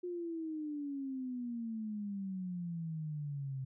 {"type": "exponential sweep", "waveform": "sine", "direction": "down", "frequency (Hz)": [360, 130.81], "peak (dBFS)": -37, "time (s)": [0.03, 3.65], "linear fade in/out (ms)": 10, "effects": []}